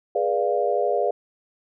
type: chord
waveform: sine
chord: G# diminished seventh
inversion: none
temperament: equal with one note detuned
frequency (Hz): 415.3 / 487.9 / 587.3 / 698.5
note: G#4 / B4 / D5 / F5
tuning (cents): 0 / -21 / 0 / 0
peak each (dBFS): -25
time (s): 0.15-1.11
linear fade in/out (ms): 5
effects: none